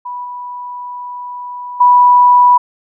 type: tone with level steps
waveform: sine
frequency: 983 Hz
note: B5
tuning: 8 cents flat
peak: -21 / -23 / -4 dBFS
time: 0.05-2.58 s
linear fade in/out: 10 ms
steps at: 0.24 / 1.8 s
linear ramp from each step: 10 ms
effects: none